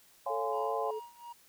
sine chord, Db major seventh, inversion none, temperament equal with one note detuned, 554.4 / 698.5 / 830.6 / 1030.3 Hz, Db5 / F5 / Ab5 / C6, 0 / 0 / 0 / -27 cents, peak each -37 dBFS, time 0.26-0.91 s, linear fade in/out 5 ms
sine tone with vibrato, 440 Hz, A4, in tune, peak -35 dBFS, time 0.29-1 s, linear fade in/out 20 ms, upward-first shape sine, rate 2.7 Hz, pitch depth 26 cents each way
triangle tone with tremolo, 948 Hz, A#5, 29 cents sharp, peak -40 dBFS, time 0.52-1.33 s, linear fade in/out 10 ms, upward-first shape sine, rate 2.8 Hz, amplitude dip 85%
effects white hiss -62 dBFS RMS until 1.48 s

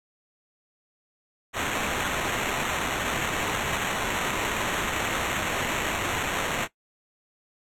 blue noise with sample-and-hold, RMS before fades -28 dBFS, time 1.53-6.68 s, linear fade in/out 50 ms, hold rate 4900 Hz, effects noise-tail reverb RT60 0.1 s tail -17 dB re dry + low-pass 12000 Hz 12 dB/octave

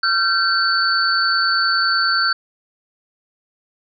sine tone cluster, 1371 / 1548 / 4485 Hz, F6 / G6 / C#8, -32 / -22 / +19 cents, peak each -19 dBFS, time 0.03-2.33 s, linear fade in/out 5 ms, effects none

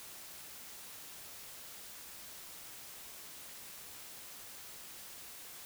silence, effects white hiss -50 dBFS RMS until 5.65 s

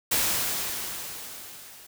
white noise with level ramp, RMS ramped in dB -23 to -48 dBFS, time 0.11-1.87 s, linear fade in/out 10 ms, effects none

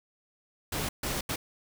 pink noise bursts at uneven times, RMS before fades -32 dBFS, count 3, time 0.72-0.89 / 1.03-1.21 / 1.29-1.36 s, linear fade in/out 5 ms, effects none

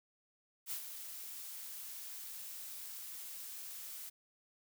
blue noise with ADSR envelope, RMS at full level -39 dBFS, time 0.66-4.1 s, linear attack 58 ms, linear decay 87 ms, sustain -8 dB, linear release 14 ms, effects none

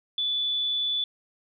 sine tone, 3469 Hz, A7, 25 cents flat, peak -24 dBFS, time 0.18-1.04 s, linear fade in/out 2 ms, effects none

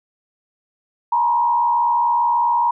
sine tone with frequency modulation, 951 Hz, A#5, 34 cents sharp, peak -14 dBFS, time 1.12-2.71 s, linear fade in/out 5 ms, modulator 75.1 Hz, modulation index 0.67, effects none

